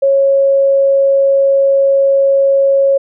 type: tone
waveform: sine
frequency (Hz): 549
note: C#5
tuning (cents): -17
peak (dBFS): -7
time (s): 0.02-2.98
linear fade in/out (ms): 10
effects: none